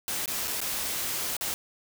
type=noise with dropouts; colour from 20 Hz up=white; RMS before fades=-31 dBFS; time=0.08-1.54 s; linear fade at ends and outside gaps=0 ms; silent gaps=0.258-0.278 / 0.474-0.479 / 0.604-0.615 / 1.367-1.41 s; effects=none